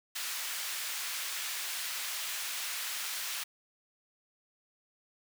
pink high-pass noise, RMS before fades -37 dBFS, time 0.15-3.44 s, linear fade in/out 10 ms, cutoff 1800 Hz, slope 12 dB/octave, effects none

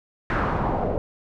pink noise with low-pass filter sweep, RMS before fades -24 dBFS, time 0.3-0.98 s, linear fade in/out 0 ms, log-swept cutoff 1600 to 560 Hz, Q 2.2, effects none

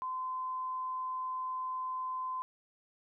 sine tone, 1028 Hz, C6, 31 cents flat, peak -34 dBFS, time 0.02-2.42 s, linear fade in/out 0 ms, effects none

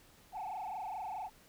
sine tone with frequency modulation, 805 Hz, G5, 46 cents sharp, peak -36 dBFS, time 0.32-1.3 s, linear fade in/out 50 ms, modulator 24.7 Hz, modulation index 3.3, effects tanh soft clip ceiling -36 dBFS + pink hiss -62 dBFS RMS until 1.48 s

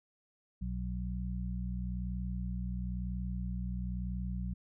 harmonic tone, 61 Hz, B1, 21 cents flat, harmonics 1 / 2 / 3, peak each -36 / -42 / -39 dBFS, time 0.61-4.54 s, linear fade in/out 10 ms, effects none

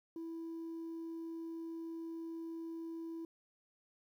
sine tone, 329.6 Hz, E4, in tune, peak -39 dBFS, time 0.16-3.25 s, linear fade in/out 2 ms, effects tanh soft clip ceiling -40 dBFS + 12-bit

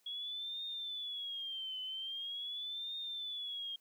sine tone with vibrato, 3332 Hz, G#7, 5 cents sharp, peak -39 dBFS, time 0.06-3.76 s, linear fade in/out 5 ms, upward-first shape triangle, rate 0.43 Hz, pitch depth 170 cents each way, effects white hiss -73 dBFS RMS until 3.8 s + high-pass 200 Hz 12 dB/octave

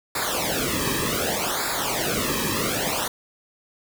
pink noise with flanger, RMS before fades -25 dBFS, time 0.15-3.08 s, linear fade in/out 5 ms, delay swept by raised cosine 0.33 to 1.43 ms, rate 0.66 Hz, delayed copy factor -0.9, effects none

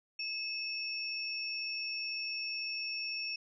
sine tone pair together, 2598 / 5464 Hz, E7 / F8, -26 / -39 cents, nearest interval octave + minor second, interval 1287 cents, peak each -38 / -38 dBFS, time 0.19-3.36 s, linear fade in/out 5 ms, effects none

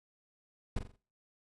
brown noise with echo, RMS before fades -32 dBFS, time 0.76-0.79 s, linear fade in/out 5 ms, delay 43 ms, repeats 4, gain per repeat -8 dB, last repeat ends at 0.962 s, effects noise-tail reverb RT60 0.4 s tail -23 dB re dry + resampled to 24000 Hz

